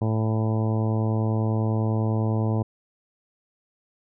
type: harmonic tone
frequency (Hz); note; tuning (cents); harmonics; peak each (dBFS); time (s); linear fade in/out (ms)
110; A2; 0; 1 / 2 / 3 / 4 / 5 / 6 / 7 / 8 / 9; -22 / -28 / -32 / -34 / -36 / -38 / -39 / -40 / -41; 0.01-2.63; 10
effects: none